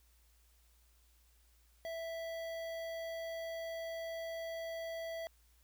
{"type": "tone with notch filter", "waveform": "square", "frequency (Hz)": 659.3, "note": "E5", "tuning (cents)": 0, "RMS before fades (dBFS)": -42, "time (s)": [1.85, 5.27], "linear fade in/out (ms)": 0, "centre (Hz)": 8500, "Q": 0.82, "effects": ["added 58 Hz sine -66 dBFS peak until 5.63 s", "white hiss -72 dBFS RMS until 5.63 s"]}